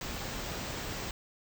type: band-stop noise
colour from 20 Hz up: pink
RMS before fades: -38 dBFS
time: 0.01-1.11 s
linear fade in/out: 2 ms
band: 8300 to 14000 Hz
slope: 96 dB/octave
effects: none